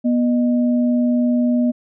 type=tone pair together; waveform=sine; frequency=243 / 613.8 Hz; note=B3 / D#5; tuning=-28 / -24 cents; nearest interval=octave + major third; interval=1604 cents; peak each=-14 / -25 dBFS; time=0.04-1.72 s; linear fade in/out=20 ms; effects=none